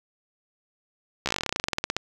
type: slowing click train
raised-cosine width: 0.2 ms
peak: -8 dBFS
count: 22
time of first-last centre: 1.26-1.966 s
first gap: 14 ms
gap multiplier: 1.08
effects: 7-bit